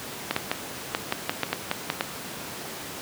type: clicks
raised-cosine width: 0.3 ms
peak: -7 dBFS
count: 11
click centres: 0.31 / 0.364 / 0.515 / 0.949 / 1.124 / 1.295 / 1.433 / 1.53 / 1.714 / 1.901 / 2.009 s
effects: pink hiss -36 dBFS RMS until 3.01 s + high-pass 150 Hz 12 dB/octave